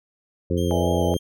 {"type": "harmonic tone", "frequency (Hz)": 87.31, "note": "F2", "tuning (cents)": 0, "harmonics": [1, 2, 3, 4, 5, 6], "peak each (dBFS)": [-24, -26, -28, -27, -28, -30], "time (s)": [0.5, 1.17], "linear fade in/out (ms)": 5}
{"type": "tone with vibrato", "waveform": "sawtooth", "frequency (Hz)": 3165, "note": "G7", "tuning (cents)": 16, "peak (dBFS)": -34, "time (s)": [0.57, 1.19], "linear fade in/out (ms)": 10, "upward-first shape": "triangle", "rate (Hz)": 3.6, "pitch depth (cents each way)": 23}
{"type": "chord", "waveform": "sine", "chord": "E dominant seventh", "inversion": "second", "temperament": "just", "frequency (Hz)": [494.4, 593.3, 659.3, 824.1], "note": ["B4", "D5", "E5", "G#5"], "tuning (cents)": [2, 18, 0, -14], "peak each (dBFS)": -29, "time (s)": [0.71, 1.14], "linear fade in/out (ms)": 0}
{"effects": []}